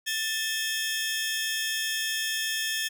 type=tone cluster; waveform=sawtooth; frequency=1770 / 2577 / 3243 / 5370 Hz; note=A6 / E7 / G#7 / E8; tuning=+10 / -40 / -42 / +31 cents; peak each=-27 / -33 / -29 / -34 dBFS; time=0.06-2.89 s; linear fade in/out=20 ms; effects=none